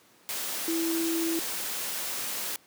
sine tone in noise, 330.2 Hz, E4, 3 cents sharp, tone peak -26 dBFS, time 0.68-1.39 s, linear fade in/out 0 ms, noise white, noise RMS -33 dBFS, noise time 0.29-2.56 s, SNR +4 dB, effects pink hiss -59 dBFS RMS until 2.66 s + high-pass 200 Hz 12 dB/octave

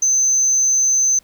sine tone, 6170 Hz, G8, 28 cents flat, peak -11 dBFS, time 0.02-1.19 s, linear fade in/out 5 ms, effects tanh soft clip ceiling -10 dBFS + pink hiss -55 dBFS RMS until 1.23 s

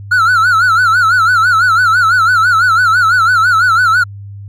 triangle tone with vibrato, 1396.9 Hz, F6, in tune, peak -5 dBFS, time 0.11-4.04 s, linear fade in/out 10 ms, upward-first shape sine, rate 6 Hz, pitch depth 130 cents each way, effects added 100 Hz sine -26 dBFS peak until 4.48 s

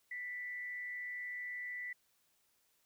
sine tone with frequency modulation, 1975.5 Hz, B6, in tune, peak -40 dBFS, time 0.11-1.93 s, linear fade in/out 5 ms, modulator 182 Hz, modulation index 0.27, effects white hiss -75 dBFS RMS until 2.85 s

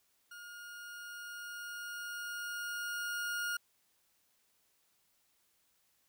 40% pulse tone with level ramp, 1427 Hz, F6, 37 cents sharp, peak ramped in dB -47 to -33 dBFS, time 0.31-3.57 s, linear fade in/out 5 ms, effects white hiss -74 dBFS RMS until 6.08 s

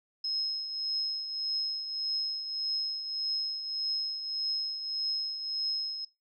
sine tone with tremolo, 5150 Hz, E8, 41 cents flat, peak -27 dBFS, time 0.24-6.05 s, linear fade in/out 5 ms, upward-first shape triangle, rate 1.7 Hz, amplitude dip 60%, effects noise-tail reverb RT60 0.2 s tail -20 dB re dry

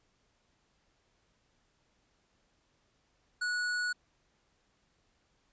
square tone, 1465 Hz, F#6, 18 cents flat, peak -31 dBFS, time 3.41-3.93 s, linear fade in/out 10 ms, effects pink hiss -73 dBFS RMS until 5.52 s + resampled to 16000 Hz

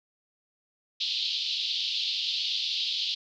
white band-pass noise, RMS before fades -30 dBFS, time 1-3.15 s, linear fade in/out 10 ms, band 3000 to 4500 Hz, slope 48 dB/octave, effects none

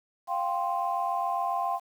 sine chord, F suspended second, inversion none, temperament just, 698.5 / 785.8 / 1047.7 Hz, F5 / G5 / C6, 0 / +4 / +2 cents, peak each -30 dBFS, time 0.27-1.8 s, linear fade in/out 50 ms, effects tanh soft clip ceiling -17 dBFS + 9-bit

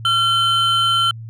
triangle tone pair together, 1368 / 3071 Hz, F6 / G7, -36 / -36 cents, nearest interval octave + major second, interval 1400 cents, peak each -15 dBFS, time 0.05-1.11 s, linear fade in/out 2 ms, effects added 113 Hz sine -30 dBFS peak until 1.29 s

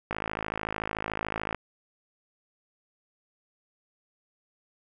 click train, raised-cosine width 0.5 ms, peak -15 dBFS, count 78, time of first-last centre 0.11-1.547 s, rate 53.6 Hz, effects none

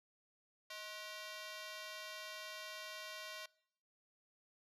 10% pulse ring-modulated tone, 850 Hz, G#5, 40 cents sharp, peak -35 dBFS, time 0.7-3.46 s, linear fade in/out 5 ms, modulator 222 Hz, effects noise-tail reverb RT60 0.7 s tail -24 dB re dry + low-pass 11000 Hz 12 dB/octave

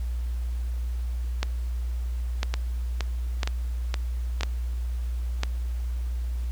two click trains, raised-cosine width 0.2 ms, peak -9 / -11 dBFS, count 5 / 5, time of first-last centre 1.43-5.434 / 2.54-4.409 s, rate 0.999 / 2.14 Hz, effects added 60 Hz sine -26 dBFS peak until 6.51 s + pink hiss -52 dBFS RMS until 6.51 s

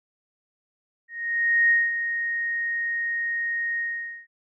sine tone with ADSR envelope, 1864.7 Hz, A#6, in tune, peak -15 dBFS, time 1.08-4.27 s, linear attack 620 ms, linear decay 210 ms, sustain -9 dB, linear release 480 ms, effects none

